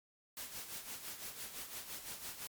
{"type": "noise with tremolo", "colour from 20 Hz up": "white", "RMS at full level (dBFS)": -44, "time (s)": [0.37, 2.47], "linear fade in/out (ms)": 0, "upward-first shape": "sine", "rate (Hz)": 5.9, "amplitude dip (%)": 60, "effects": ["MP3 96 kbps"]}